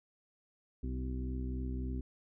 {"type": "harmonic tone with a mistuned harmonic", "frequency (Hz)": 63.6, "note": "C2", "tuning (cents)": -48, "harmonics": [1, 2, 3, 4, 5, 6], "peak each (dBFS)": [-36, -44, -49, -42, -51, -50], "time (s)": [0.83, 2.01], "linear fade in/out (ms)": 5, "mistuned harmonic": 5, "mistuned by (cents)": 19, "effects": []}